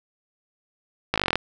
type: slowing click train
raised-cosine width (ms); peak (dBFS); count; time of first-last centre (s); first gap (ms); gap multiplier
0.3; -5; 11; 1.14-1.356; 18; 1.04
effects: none